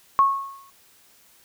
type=tone with exponential decay; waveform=sine; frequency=1097 Hz; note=C#6; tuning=18 cents flat; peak=-11 dBFS; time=0.19-0.7 s; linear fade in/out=0 ms; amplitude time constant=110 ms; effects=white hiss -56 dBFS RMS until 1.44 s